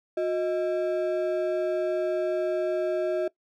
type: ring-modulated tone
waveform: triangle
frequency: 493.9 Hz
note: B4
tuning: in tune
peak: -19 dBFS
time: 0.17-3.28 s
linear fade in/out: 5 ms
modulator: 133 Hz
effects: noise-tail reverb RT60 0.1 s tail -20 dB re dry